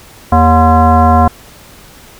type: tone with frequency modulation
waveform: sine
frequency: 401.5 Hz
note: G4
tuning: 41 cents sharp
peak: -4 dBFS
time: 0.32-1.28 s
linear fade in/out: 5 ms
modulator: 319 Hz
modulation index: 2.2
effects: pink hiss -38 dBFS RMS until 2.19 s